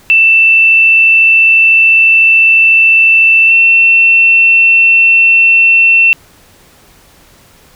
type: tone with pitch glide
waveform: sine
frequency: 2666 to 2700 Hz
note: E7 to E7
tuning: +19 to +41 cents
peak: -3 dBFS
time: 0.1-6.13 s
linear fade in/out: 0 ms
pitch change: +22 cents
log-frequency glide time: 3.47-3.53 s
effects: pink hiss -43 dBFS RMS until 7.75 s